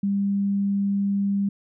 sine tone, 199.3 Hz, G3, 29 cents sharp, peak -20 dBFS, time 0.03-1.49 s, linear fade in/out 5 ms, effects none

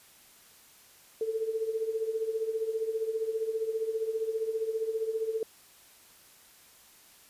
sine tone with tremolo, 444 Hz, A4, 16 cents sharp, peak -25 dBFS, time 1.21-5.43 s, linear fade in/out 2 ms, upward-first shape triangle, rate 15 Hz, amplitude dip 80%, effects white hiss -57 dBFS RMS until 7.29 s + resampled to 32000 Hz

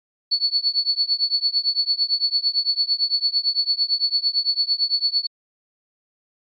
sine tone with tremolo, 4435 Hz, C#8, in tune, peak -14 dBFS, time 0.31-5.27 s, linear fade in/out 10 ms, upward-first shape triangle, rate 8.9 Hz, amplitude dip 100%, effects Opus 48 kbps

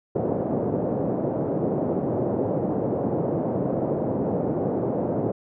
white band-pass noise, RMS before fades -25 dBFS, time 0.15-5.32 s, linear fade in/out 10 ms, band 110 to 580 Hz, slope 24 dB/octave, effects none

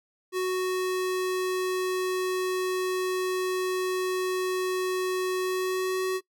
square tone with pitch glide, 370 to 374.1 Hz, F#4 to F#4, 0 to +19 cents, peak -26 dBFS, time 0.32-6.21 s, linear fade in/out 50 ms, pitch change +19 cents, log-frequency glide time 5.41-6.05 s, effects noise-tail reverb RT60 0.1 s tail -20 dB re dry

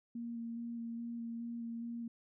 sine tone with vibrato, 233.1 Hz, A#3, in tune, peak -39 dBFS, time 0.15-2.08 s, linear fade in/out 5 ms, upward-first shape square, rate 2.4 Hz, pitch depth 12 cents each way, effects none

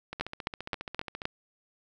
two click trains, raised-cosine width 0.3 ms, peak -21 / -13 dBFS, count 17 / 5, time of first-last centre 0.13-1.218 / 0.21-1.254 s, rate 14.7 / 3.83 Hz, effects none

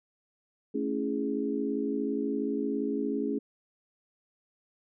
sine chord, A major seventh, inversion none, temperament equal, 220 / 277.2 / 329.6 / 415.3 Hz, A3 / C#4 / E4 / G#4, 0 / 0 / 0 / 0 cents, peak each -34 / -31 / -37 / -33 dBFS, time 0.74-3.39 s, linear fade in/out 10 ms, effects none

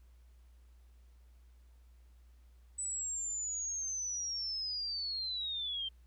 sine linear sweep, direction down, 8000 to 3118 Hz, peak -35 dBFS, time 2.78-5.89 s, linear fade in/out 10 ms, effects added 60 Hz sine -57 dBFS peak until 6.06 s + pink hiss -75 dBFS RMS until 6.06 s

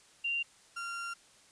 sine / 35% pulse tone pair in turn, 2774 / 1383 Hz, F7 / F6, -12 / -17 cents, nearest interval octave, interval 1205 cents, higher first, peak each -30 / -35 dBFS, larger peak first, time 0.24-0.43 / 0.76-1.14 s, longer second, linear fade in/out 10 ms, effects white hiss -61 dBFS RMS until 1.51 s + resampled to 22050 Hz

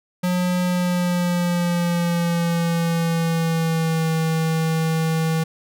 square tone with pitch glide, 179.9 to 161.2 Hz, F#3 to E3, -48 to -38 cents, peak -19 dBFS, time 0.23-5.44 s, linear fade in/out 10 ms, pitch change -190 cents, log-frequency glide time 0.63-4.1 s, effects none

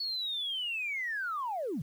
sine linear sweep, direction down, 4435 to 121.3 Hz, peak -31 dBFS, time 0-1.82 s, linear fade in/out 5 ms, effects tanh soft clip ceiling -27 dBFS + 10-bit

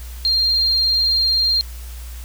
sine tone, 4194 Hz, C8, 3 cents sharp, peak -14 dBFS, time 0.25-1.61 s, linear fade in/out 0 ms, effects added 60 Hz sine -30 dBFS peak until 2.24 s + white hiss -42 dBFS RMS until 2.24 s

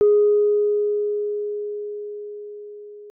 sine tone with level ramp, 415.3 Hz, G#4, in tune, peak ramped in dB -10 to -38 dBFS, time 0.01-3.1 s, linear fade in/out 0 ms, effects tanh soft clip ceiling -8 dBFS

